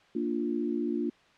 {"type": "chord", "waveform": "sine", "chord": "Bb major", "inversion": "none", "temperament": "equal", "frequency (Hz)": [233.1, 293.7, 349.2], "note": ["Bb3", "D4", "F4"], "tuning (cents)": [0, 0, 0], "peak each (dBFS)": -32, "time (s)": [0.15, 1.1], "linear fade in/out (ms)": 5, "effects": ["white hiss -60 dBFS RMS until 1.37 s", "low-pass 3000 Hz 12 dB/octave"]}